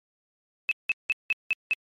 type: tone bursts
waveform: sine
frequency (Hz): 2600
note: E7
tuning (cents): -24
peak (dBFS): -20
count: 6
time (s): 0.69-1.734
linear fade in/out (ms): 0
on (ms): 24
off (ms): 180
effects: MP3 64 kbps